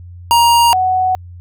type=tone pair in turn; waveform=square / sine; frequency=941 / 743.6 Hz; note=A#5 / F#5; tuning=+16 / +8 cents; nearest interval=major third; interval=408 cents; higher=first; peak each=-8 / -11 dBFS; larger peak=first; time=0.31-0.73 / 0.73-1.15 s; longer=neither; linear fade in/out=0 ms; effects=added 88 Hz sine -31 dBFS peak until 1.4 s